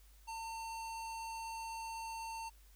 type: tone with low-pass filter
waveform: square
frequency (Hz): 904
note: A5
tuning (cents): +47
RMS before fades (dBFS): -44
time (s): 0.27-2.5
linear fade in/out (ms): 20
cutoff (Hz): 9300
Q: 1.2
effects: added 50 Hz sine -59 dBFS peak until 2.75 s + white hiss -68 dBFS RMS until 2.75 s